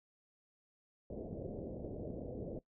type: low-pass noise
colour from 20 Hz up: white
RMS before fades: -44 dBFS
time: 1.1-2.59 s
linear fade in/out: 2 ms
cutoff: 580 Hz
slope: 48 dB/octave
type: click train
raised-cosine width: 3 ms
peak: -33 dBFS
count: 4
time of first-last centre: 1.33-2.105 s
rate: 3.87 Hz
effects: noise-tail reverb RT60 0.1 s tail -18 dB re dry